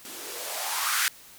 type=noise with band-pass filter sweep; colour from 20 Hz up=violet; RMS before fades=-30 dBFS; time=0.05-1.08 s; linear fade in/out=0 ms; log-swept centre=250 to 1700 Hz; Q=3.5; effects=white hiss -50 dBFS RMS until 1.38 s